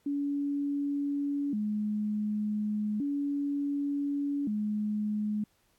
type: tone with vibrato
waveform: sine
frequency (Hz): 244.8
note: B3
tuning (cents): -15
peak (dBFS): -28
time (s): 0.06-5.44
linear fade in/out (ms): 5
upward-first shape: square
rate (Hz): 0.34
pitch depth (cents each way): 260
effects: pink hiss -70 dBFS RMS until 5.78 s + AAC 64 kbps